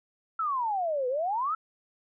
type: exponential two-way sweep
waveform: sine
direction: down then up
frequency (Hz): 1351 to 488.3 to 1351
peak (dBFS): -26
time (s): 0.39-1.55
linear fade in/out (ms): 5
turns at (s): 1.08
effects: none